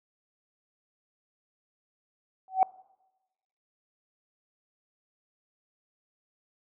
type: tone with exponential growth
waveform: sine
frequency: 757 Hz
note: F#5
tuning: 39 cents sharp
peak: -13 dBFS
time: 2.48-2.63 s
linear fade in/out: 1 ms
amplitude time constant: 31 ms
effects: noise-tail reverb RT60 1.0 s tail -24 dB re dry + tanh soft clip ceiling -11 dBFS